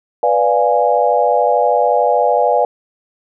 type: chord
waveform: sine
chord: B diminished seventh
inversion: none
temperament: equal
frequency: 493.9 / 587.3 / 698.5 / 830.6 Hz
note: B4 / D5 / F5 / Ab5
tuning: 0 / 0 / 0 / 0 cents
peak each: -16 dBFS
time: 0.23-2.65 s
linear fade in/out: 2 ms
effects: none